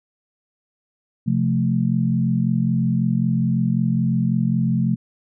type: chord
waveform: sine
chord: F major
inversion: second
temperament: equal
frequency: 130.81 / 174.61 / 220 Hz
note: C3 / F3 / A3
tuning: 0 / 0 / 0 cents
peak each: -21 dBFS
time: 1.26-4.96 s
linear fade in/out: 20 ms
effects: none